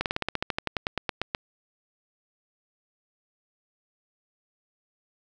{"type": "slowing click train", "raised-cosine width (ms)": 0.3, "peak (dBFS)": -10, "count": 17, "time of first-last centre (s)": [0.01, 1.349], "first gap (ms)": 48, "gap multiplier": 1.07, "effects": []}